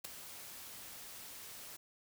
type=noise with ADSR envelope; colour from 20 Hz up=white; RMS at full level=-39 dBFS; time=0.04-1.77 s; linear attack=11 ms; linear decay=4 ms; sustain=-11 dB; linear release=11 ms; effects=none